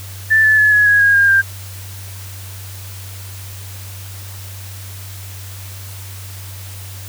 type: tone with pitch steps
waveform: sine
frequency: 1764 / 1737.7 / 1711.8 / 1686.3 / 1661.2 / 1636.4 / 1612 / 1588 Hz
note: A6 / A6 / A6 / G#6 / G#6 / G#6 / G6 / G6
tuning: +4 / -22 / -48 / +26 / 0 / -26 / +48 / +22 cents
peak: -8 dBFS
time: 0.3-1.42 s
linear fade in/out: 20 ms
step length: 140 ms
effects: added 96 Hz sine -30 dBFS peak until 7.08 s + white hiss -36 dBFS RMS until 7.08 s